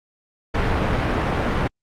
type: low-pass noise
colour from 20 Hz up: pink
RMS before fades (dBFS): -21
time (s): 0.54-1.68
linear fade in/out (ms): 10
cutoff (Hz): 2000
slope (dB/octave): 12
effects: Opus 48 kbps